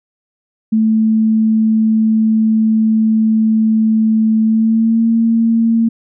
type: tone with pitch glide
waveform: sine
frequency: 220 to 228 Hz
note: A3 to A#3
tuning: 0 to -38 cents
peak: -9 dBFS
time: 0.72-5.89 s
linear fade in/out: 10 ms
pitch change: +62 cents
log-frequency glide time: 4.43-5.05 s
effects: none